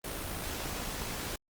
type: noise with amplitude modulation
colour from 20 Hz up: pink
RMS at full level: -36 dBFS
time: 0.04-1.36 s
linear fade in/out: 5 ms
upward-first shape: sine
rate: 55.5 Hz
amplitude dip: 30%
effects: Opus 32 kbps